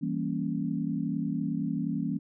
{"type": "chord", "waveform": "sine", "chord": "E diminished seventh", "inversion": "none", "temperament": "equal", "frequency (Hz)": [164.81, 196, 233.1, 277.2], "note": ["E3", "G3", "Bb3", "Db4"], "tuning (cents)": [0, 0, 0, 0], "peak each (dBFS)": [-33, -34, -33, -33], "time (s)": [0.01, 2.19], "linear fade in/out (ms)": 20, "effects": []}